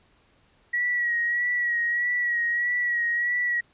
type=tone with vibrato; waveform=sine; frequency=1919 Hz; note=A#6; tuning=50 cents sharp; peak=-22 dBFS; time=0.73-3.61 s; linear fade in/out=10 ms; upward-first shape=sine; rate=1.6 Hz; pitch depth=34 cents each way; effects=pink hiss -62 dBFS RMS until 3.73 s + resampled to 8000 Hz